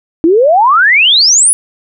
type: exponential sweep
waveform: sine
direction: up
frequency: 311.1 to 10548 Hz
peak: -4 dBFS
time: 0.24-1.53 s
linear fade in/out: 0 ms
effects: none